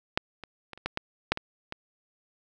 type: clicks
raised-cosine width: 0.3 ms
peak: -7 / -24 / -24 / -30 / -13 / -13 / -6 / -17 / -19 dBFS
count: 9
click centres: 0.175 / 0.437 / 0.733 / 0.776 / 0.86 / 0.974 / 1.32 / 1.374 / 1.724 s
effects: none